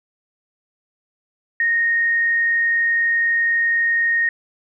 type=tone with frequency modulation; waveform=sine; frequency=1856 Hz; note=A#6; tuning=8 cents flat; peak=-15 dBFS; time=1.6-4.29 s; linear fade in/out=2 ms; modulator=40 Hz; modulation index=0.33; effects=none